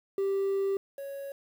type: tone pair in turn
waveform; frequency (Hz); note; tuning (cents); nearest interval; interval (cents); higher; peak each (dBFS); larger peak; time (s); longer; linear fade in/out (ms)
triangle; 392 / 554.4; G4 / C#5; 0 / 0; tritone; 600; second; -23 / -34; first; 0.18-0.77 / 0.98-1.32; first; 2
effects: tanh soft clip ceiling -20 dBFS + 9-bit